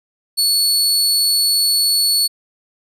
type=tone; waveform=sawtooth; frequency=4417 Hz; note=C#8; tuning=7 cents flat; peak=-10 dBFS; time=0.37-2.28 s; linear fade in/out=20 ms; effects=resampled to 32000 Hz